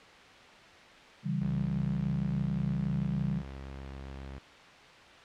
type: chord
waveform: sine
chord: C# diminished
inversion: none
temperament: equal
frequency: 138.59 / 164.81 / 196 Hz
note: C#3 / E3 / G3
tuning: 0 / 0 / 0 cents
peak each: -33 dBFS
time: 1.23-3.43 s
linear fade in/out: 50 ms
type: tone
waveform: sawtooth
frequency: 67.5 Hz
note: C#2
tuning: 45 cents flat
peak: -37 dBFS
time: 1.41-4.39 s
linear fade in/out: 10 ms
effects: white hiss -52 dBFS RMS until 5.24 s + low-pass 3000 Hz 12 dB/octave